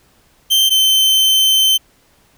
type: tone pair in turn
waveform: 40% pulse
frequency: 3127 / 3091 Hz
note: G7 / G7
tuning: -5 / -25 cents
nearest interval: unison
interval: 20 cents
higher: first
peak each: -9 dBFS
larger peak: neither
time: 0.5-0.7 / 0.7-1.78 s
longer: second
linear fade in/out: 20 ms
effects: pink hiss -54 dBFS RMS until 2.37 s